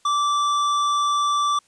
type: tone with hard clipping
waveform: triangle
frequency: 1166 Hz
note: D6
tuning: 13 cents flat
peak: -20 dBFS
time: 0.05-1.59 s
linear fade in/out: 5 ms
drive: 15 dB
effects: white hiss -60 dBFS RMS until 1.67 s + resampled to 22050 Hz